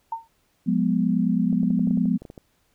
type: tone with exponential decay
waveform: sine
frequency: 910 Hz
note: A#5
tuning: 42 cents flat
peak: -22 dBFS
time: 0.12-0.28 s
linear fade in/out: 5 ms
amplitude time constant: 34 ms
type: chord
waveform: sine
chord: F diminished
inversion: none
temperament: equal with one note detuned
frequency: 178.18 / 207.7 / 246.9 Hz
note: F3 / Ab3 / Cb4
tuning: +35 / 0 / 0 cents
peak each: -23 dBFS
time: 0.66-2.18 s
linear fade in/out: 20 ms
type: clicks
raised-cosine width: 2 ms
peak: -26 dBFS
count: 12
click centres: 1.528 / 1.632 / 1.705 / 1.794 / 1.873 / 1.909 / 1.974 / 2.056 / 2.22 / 2.252 / 2.301 / 2.378 s
effects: pink hiss -67 dBFS RMS until 2.74 s